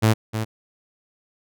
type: tone with echo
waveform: sawtooth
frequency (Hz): 110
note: A2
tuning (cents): 0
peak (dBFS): -10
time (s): 0.02-0.14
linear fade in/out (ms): 20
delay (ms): 310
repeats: 1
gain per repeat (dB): -9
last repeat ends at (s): 0.45
effects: none